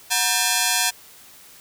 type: ring-modulated tone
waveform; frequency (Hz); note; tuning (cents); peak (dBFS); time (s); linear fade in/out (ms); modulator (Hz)
5% pulse; 840; G#5; +19; -3; 0.1-0.91; 20; 109
effects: white hiss -47 dBFS RMS until 1.6 s